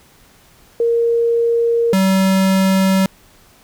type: tone pair in turn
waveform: sine / square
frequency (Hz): 466.2 / 191.09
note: A#4 / G3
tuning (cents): 0 / -44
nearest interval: octave + minor third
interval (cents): 1544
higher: first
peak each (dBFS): -12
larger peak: neither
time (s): 0.8-1.93 / 1.93-3.06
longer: neither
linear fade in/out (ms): 2
effects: pink hiss -49 dBFS RMS until 3.63 s